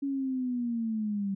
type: linear sweep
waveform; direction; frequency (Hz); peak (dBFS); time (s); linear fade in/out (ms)
sine; down; 280.5 to 193.3; -28; 0.02-1.35; 10
effects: none